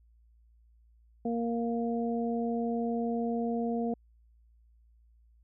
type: harmonic tone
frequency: 233.1 Hz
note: A#3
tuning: in tune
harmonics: 1 / 2 / 3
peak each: -30 / -34 / -37 dBFS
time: 1.25-3.94 s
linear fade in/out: 5 ms
effects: added 57 Hz sine -59 dBFS peak until 5.43 s